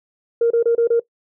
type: tone bursts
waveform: sine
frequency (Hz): 466.2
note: A#4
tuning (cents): 0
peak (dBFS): -11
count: 5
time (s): 0.41-0.997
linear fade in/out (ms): 5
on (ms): 95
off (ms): 28
effects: noise-tail reverb RT60 0.1 s tail -20 dB re dry + tanh soft clip ceiling -8 dBFS